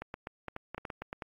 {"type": "clicks", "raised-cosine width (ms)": 0.5, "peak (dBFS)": -23, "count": 12, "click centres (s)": [0.02, 0.141, 0.271, 0.483, 0.564, 0.746, 0.78, 0.852, 0.902, 1.02, 1.129, 1.222], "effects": ["AAC 48 kbps"]}